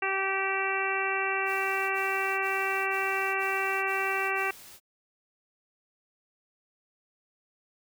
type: harmonic tone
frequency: 387.1 Hz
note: G4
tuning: 22 cents flat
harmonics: 1 / 2 / 3 / 4 / 5 / 6 / 7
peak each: -34 / -34 / -34 / -34 / -34 / -34 / -34 dBFS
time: 0.02-4.51 s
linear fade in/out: 5 ms
type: noise bursts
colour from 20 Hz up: white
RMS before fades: -49 dBFS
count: 7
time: 1.45-4.802 s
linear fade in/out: 50 ms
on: 460 ms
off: 22 ms
effects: none